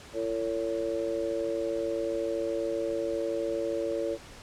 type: harmonic tone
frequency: 112.5 Hz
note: A2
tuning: 39 cents sharp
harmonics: 3 / 4 / 5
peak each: -33 / -33 / -31 dBFS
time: 0.13-4.18 s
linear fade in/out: 50 ms
effects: pink hiss -48 dBFS RMS until 4.42 s + low-pass 8000 Hz 12 dB/octave